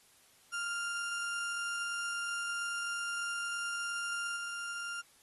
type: tone with level steps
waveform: 35% pulse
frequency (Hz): 1396.9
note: F6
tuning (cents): 0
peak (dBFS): -33 / -36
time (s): 0.52-5.02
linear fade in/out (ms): 20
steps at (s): 4.36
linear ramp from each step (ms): 5
effects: white hiss -64 dBFS RMS until 5.22 s + AAC 32 kbps